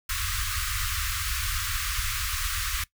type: band-stop noise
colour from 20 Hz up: pink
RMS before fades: -29 dBFS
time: 0.09-2.84 s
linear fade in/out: 5 ms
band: 100 to 1100 Hz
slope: 96 dB/octave
effects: noise-tail reverb RT60 0.1 s tail -19 dB re dry